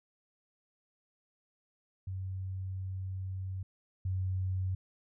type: tone pair in turn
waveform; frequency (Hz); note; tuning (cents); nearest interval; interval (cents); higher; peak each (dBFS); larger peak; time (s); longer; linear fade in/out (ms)
sine; 94.4 / 93.53; F#2 / F#2; +35 / +19; unison; 16; first; -35 / -30; second; 2.07-3.63 / 4.05-4.75; first; 5
effects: none